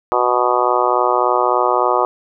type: harmonic tone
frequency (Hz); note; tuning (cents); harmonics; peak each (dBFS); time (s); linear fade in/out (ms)
123.47; B2; 0; 3 / 4 / 5 / 6 / 7 / 8 / 9 / 10; -21 / -21 / -21 / -21 / -21 / -21 / -21 / -21; 0.12-2.05; 0
effects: none